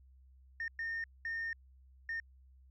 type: tone bursts at uneven times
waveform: sine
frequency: 1826 Hz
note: A#6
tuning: 36 cents flat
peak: -34 dBFS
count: 4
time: 0.6-0.68 / 0.79-1.04 / 1.25-1.53 / 2.09-2.2 s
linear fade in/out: 2 ms
effects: tanh soft clip ceiling -33 dBFS + added 65 Hz sine -58 dBFS peak until 2.7 s